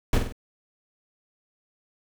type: noise with echo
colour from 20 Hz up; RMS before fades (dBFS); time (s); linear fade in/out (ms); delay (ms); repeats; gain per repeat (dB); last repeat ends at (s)
brown; -19; 0.13-0.18; 2; 48; 3; -6; 0.324
effects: none